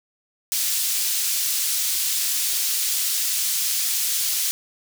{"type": "high-pass noise", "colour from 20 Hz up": "pink", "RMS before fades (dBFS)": -23, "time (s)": [0.52, 4.51], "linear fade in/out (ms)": 0, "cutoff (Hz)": 4800, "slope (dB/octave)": 12, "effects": []}